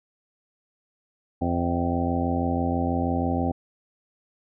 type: harmonic tone with a mistuned harmonic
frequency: 86.2 Hz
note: F2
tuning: 22 cents flat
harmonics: 1 / 2 / 3 / 4 / 5 / 6 / 7 / 8 / 9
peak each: -28 / -31 / -26 / -34 / -39 / -34 / -36 / -36 / -30 dBFS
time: 1.41-3.52 s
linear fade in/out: 10 ms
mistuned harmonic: 8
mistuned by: -65 cents
effects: none